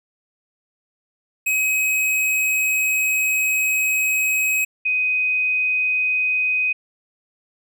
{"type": "tone pair in turn", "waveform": ["square", "sine"], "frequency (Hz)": [2540, 2506], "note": ["D#7", "D#7"], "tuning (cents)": [35, 12], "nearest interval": "unison", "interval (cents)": 23, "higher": "first", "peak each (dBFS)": [-18, -17], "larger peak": "second", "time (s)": [[1.46, 4.65], [4.85, 6.73]], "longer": "first", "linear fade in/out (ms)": 10, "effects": []}